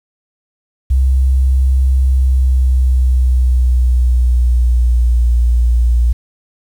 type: tone with pitch glide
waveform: sine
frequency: 65.41 to 59.29 Hz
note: C2 to A#1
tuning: 0 to +30 cents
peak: -8 dBFS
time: 0.9-6.13 s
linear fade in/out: 10 ms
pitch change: -170 cents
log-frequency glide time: 2.03-5.26 s
effects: 7-bit